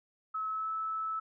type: tone with pitch glide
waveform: sine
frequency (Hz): 1292 to 1307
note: E6 to E6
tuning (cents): -35 to -15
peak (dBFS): -32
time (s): 0.34-1.2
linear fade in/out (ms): 10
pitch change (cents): +20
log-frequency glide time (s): 0.49-0.7
effects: none